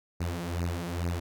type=beating tone pair; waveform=sawtooth; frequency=85 / 87.3 Hz; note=F2 / F2; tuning=-46 / 0 cents; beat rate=2.3 Hz; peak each=-29 dBFS; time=0.2-1.2 s; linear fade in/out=10 ms; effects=none